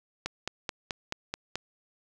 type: click train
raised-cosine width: 0.2 ms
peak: -14 dBFS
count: 7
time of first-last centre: 0.26-1.556 s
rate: 4.63 Hz
effects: none